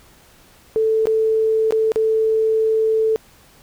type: tone with dropouts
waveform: sine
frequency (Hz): 441.1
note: A4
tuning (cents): +4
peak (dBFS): -14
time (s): 0.76-3.16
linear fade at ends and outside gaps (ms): 0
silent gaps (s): 1.056-1.07 / 1.708-1.723 / 1.919-1.959
effects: pink hiss -50 dBFS RMS until 3.62 s